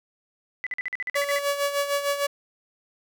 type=tone bursts; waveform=sine; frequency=2001 Hz; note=B6; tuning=22 cents sharp; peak=-26 dBFS; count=11; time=0.64-1.386 s; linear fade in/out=0 ms; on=26 ms; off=46 ms
type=tone with tremolo; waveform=sawtooth; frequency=568 Hz; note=C#5; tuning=42 cents sharp; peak=-17 dBFS; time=1.15-2.27 s; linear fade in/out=10 ms; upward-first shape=sine; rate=6.6 Hz; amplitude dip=65%
effects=none